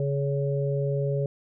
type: harmonic tone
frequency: 140 Hz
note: C#3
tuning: 18 cents sharp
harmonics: 1 / 3 / 4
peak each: -25 / -30 / -31 dBFS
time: 0-1.26 s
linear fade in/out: 2 ms
effects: none